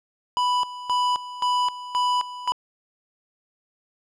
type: tone with tremolo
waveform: square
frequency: 990 Hz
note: B5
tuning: 4 cents sharp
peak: -20 dBFS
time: 0.37-2.52 s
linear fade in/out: 0 ms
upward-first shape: square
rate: 1.9 Hz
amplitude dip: 80%
effects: low-pass 5000 Hz 12 dB/octave